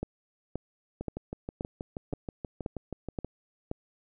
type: two click trains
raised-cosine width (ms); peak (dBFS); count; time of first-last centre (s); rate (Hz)
2; -19 / -22; 8 / 15; 0.03-3.714 / 1.01-3.246; 1.9 / 6.26
effects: none